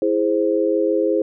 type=chord; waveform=sine; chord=E augmented; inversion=none; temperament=equal; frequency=329.6 / 415.3 / 523.3 Hz; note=E4 / G#4 / B#4; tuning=0 / 0 / 0 cents; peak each=-20 dBFS; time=0.02-1.22 s; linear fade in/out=2 ms; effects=none